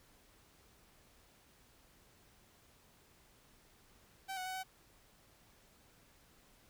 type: tone with pitch steps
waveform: sawtooth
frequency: 770 / 740 / 749 / 755 Hz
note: G5 / F#5 / F#5 / F#5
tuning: -31 / 0 / +21 / +35 cents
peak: -36 dBFS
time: 4.28-4.636 s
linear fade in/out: 20 ms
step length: 89 ms
effects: pink hiss -66 dBFS RMS until 6.69 s